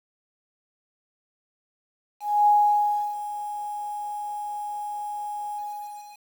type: tone with ADSR envelope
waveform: sine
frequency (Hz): 830.6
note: G#5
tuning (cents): 0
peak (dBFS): -14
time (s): 2.2-6.23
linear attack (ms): 270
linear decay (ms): 670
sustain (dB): -15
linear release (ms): 650
effects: 8-bit